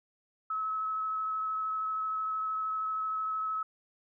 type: tone with vibrato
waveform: sine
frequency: 1291 Hz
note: E6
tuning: 37 cents flat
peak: -30 dBFS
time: 0.5-3.63 s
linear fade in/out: 5 ms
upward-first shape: triangle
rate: 13 Hz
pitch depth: 13 cents each way
effects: none